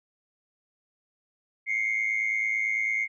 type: tone pair together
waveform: sine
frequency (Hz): 2104 / 2213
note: C7 / C#7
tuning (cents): +9 / -3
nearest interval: minor second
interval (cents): 88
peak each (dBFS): -25 / -28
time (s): 1.66-3.08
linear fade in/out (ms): 50
effects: tanh soft clip ceiling -19 dBFS